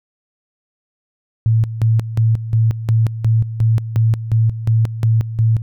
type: tone with tremolo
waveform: sine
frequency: 112.5 Hz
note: A2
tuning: 39 cents sharp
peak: -10 dBFS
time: 1.46-5.62 s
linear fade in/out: 0 ms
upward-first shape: square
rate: 2.8 Hz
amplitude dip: 75%
effects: none